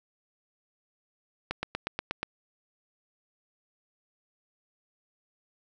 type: click train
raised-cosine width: 0.3 ms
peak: -14 dBFS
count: 7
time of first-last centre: 1.51-2.23 s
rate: 8.33 Hz
effects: none